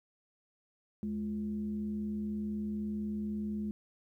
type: tone with frequency modulation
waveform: sine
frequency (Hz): 211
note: G#3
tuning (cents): +28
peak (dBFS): -33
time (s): 1.03-3.71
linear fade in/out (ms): 0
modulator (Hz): 136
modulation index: 0.41
effects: 12-bit